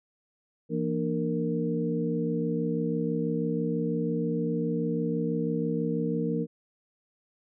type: tone cluster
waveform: sine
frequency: 167.4 / 233.3 / 299.6 / 463.4 Hz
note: E3 / A#3 / D4 / A#4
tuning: +27 / +2 / +35 / -10 cents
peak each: -30 / -31 / -33 / -31 dBFS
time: 0.69-6.47 s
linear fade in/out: 50 ms
effects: none